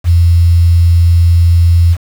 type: tone with quantisation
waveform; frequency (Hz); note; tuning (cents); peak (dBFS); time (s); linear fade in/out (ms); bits
sine; 85.5; F2; -36; -4; 0.04-1.97; 50; 5
effects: none